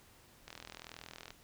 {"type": "click train", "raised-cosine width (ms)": 0.2, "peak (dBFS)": -29, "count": 35, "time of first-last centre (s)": [0.48, 1.305], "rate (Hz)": 41.2, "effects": ["pink hiss -62 dBFS RMS until 1.43 s"]}